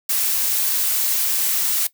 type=noise; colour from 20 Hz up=blue; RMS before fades=-20 dBFS; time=0.09-1.87 s; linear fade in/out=5 ms; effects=noise-tail reverb RT60 0.1 s tail -17 dB re dry